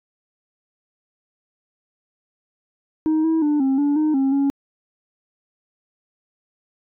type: tone with pitch steps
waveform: sine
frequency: 313.4 / 322.7 / 296.4 / 267.9 / 288.2 / 307.5 / 269.5 / 278.2 Hz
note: D#4 / E4 / D4 / C4 / D4 / D#4 / C#4 / C#4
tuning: +13 / -37 / +16 / +41 / -33 / -20 / -49 / +6 cents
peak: -13 dBFS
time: 3.06-4.5 s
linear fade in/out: 0 ms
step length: 180 ms
effects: tanh soft clip ceiling -15 dBFS